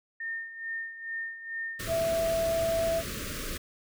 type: tone with tremolo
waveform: sine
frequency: 1821 Hz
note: A#6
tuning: 41 cents flat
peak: -31 dBFS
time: 0.2-1.86 s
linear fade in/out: 5 ms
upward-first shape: sine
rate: 2.3 Hz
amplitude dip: 70%
type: band-stop noise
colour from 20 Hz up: pink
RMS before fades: -36 dBFS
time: 1.79-3.58 s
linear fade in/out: 10 ms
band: 620 to 1100 Hz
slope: 96 dB/octave
type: tone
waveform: sine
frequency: 661 Hz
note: E5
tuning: 5 cents sharp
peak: -25 dBFS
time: 1.87-3.03 s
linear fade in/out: 50 ms
effects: none